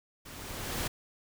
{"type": "noise with level ramp", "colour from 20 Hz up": "pink", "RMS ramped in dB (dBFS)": [-47, -32], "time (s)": [0.25, 0.88], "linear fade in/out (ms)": 10, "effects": []}